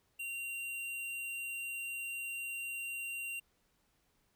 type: tone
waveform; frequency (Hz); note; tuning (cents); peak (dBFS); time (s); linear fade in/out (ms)
square; 2764; F7; -19; -39; 0.19-3.4; 10
effects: pink hiss -75 dBFS RMS until 4.35 s